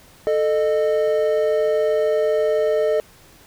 triangle tone pair together, 440 / 612.3 Hz, A4 / D#5, 0 / -28 cents, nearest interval tritone, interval 572 cents, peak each -17 dBFS, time 0.27-3 s, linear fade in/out 0 ms, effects pink hiss -49 dBFS RMS until 3.46 s

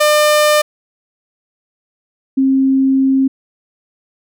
sawtooth / sine tone pair in turn, 600 / 267.3 Hz, D5 / C4, +37 / +37 cents, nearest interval octave + major second, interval 1400 cents, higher first, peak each -5 / -9 dBFS, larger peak first, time 0-0.62 / 2.37-3.28 s, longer second, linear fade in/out 10 ms, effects none

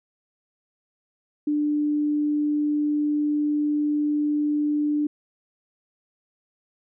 sine tone, 296.7 Hz, D4, 18 cents sharp, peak -20 dBFS, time 1.47-5.07 s, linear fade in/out 5 ms, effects none

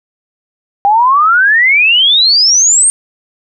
sine exponential sweep, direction up, 788 to 8830 Hz, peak -5 dBFS, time 0.85-2.9 s, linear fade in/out 0 ms, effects none

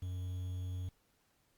triangle tone with quantisation, 91 Hz, F#2, 28 cents flat, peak -35 dBFS, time 0.02-0.89 s, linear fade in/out 5 ms, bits 10, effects pink hiss -74 dBFS RMS until 1.57 s + Opus 48 kbps

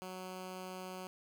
10% pulse tone, 185.2 Hz, F#3, 2 cents sharp, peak -35 dBFS, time 0.02-1.07 s, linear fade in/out 0 ms, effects none

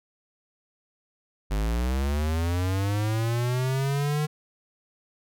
square linear sweep, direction up, 48.91 to 152.5 Hz, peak -24 dBFS, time 1.5-4.27 s, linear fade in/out 20 ms, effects none

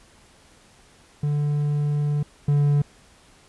triangle tone pair in turn, 146.83 / 144.81 Hz, D3 / D3, 0 / -24 cents, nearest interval unison, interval 24 cents, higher first, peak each -18 / -14 dBFS, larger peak second, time 1.23-2.23 / 2.48-2.82 s, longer first, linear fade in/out 5 ms, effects pink hiss -54 dBFS RMS until 3.48 s + resampled to 24000 Hz

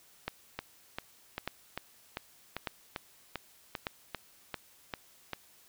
two click trains, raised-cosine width 0.3 ms, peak -17 / -19 dBFS, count 4 / 13, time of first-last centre 0.28-3.869 / 0.59-5.333 s, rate 0.836 / 2.53 Hz, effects white hiss -61 dBFS RMS until 5.68 s

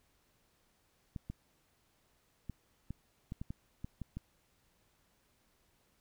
clicks, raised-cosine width 5 ms, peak -28 dBFS, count 10, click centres 1.162 / 1.3 / 2.497 / 2.906 / 3.321 / 3.415 / 3.505 / 3.845 / 4.017 / 4.17 s, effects pink hiss -73 dBFS RMS until 6 s

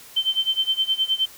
sine tone with tremolo, 3098 Hz, G7, 21 cents flat, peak -16 dBFS, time 0.16-1.26 s, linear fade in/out 10 ms, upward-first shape sine, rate 9.6 Hz, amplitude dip 90%, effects white hiss -45 dBFS RMS until 1.37 s

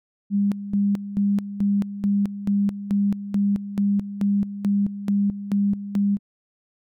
sine tone with tremolo, 201.3 Hz, G3, 46 cents sharp, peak -17 dBFS, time 0.3-6.19 s, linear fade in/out 50 ms, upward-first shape square, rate 2.3 Hz, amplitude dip 75%, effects none

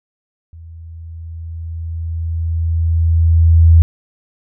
sine tone with level ramp, 82.41 Hz, E2, in tune, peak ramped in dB -33 to -3 dBFS, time 0.53-3.82 s, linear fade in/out 0 ms, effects none

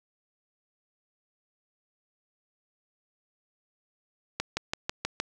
accelerating click train, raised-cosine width 0.2 ms, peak -11 dBFS, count 6, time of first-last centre 4.4-5.201 s, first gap 170 ms, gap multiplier 0.97, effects none

